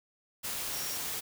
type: tone in noise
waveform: sine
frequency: 5600 Hz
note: F8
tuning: 4 cents sharp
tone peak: -41 dBFS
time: 0.72-0.98 s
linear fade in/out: 20 ms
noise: white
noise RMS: -36 dBFS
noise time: 0.43-1.21 s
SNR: -8 dB
effects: none